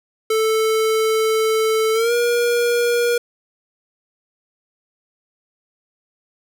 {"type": "tone with pitch glide", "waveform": "square", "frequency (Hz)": [440, 477.1], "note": ["A4", "A#4"], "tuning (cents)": [0, 40], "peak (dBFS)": -16, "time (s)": [0.3, 3.18], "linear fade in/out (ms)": 5, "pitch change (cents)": 140, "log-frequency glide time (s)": [1.93, 2.13], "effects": []}